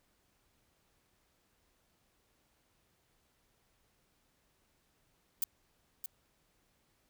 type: noise with echo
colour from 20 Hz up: violet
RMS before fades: -31 dBFS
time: 5.42-5.44 s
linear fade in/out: 2 ms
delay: 620 ms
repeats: 1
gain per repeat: -9 dB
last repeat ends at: 6.06 s
effects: pink hiss -74 dBFS RMS until 7.09 s